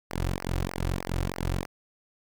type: tone with flanger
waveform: sawtooth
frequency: 44.78 Hz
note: F1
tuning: 44 cents sharp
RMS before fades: -30 dBFS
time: 0.1-1.66 s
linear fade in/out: 10 ms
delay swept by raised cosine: 0.23 to 4.83 ms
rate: 3.2 Hz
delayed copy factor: -1
effects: none